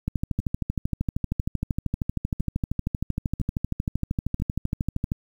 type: two click trains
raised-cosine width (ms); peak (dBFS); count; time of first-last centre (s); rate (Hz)
5; -19 / -12; 5 / 66; 0.4-4.4 / 0.08-5.119; 1 / 12.9
effects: 8-bit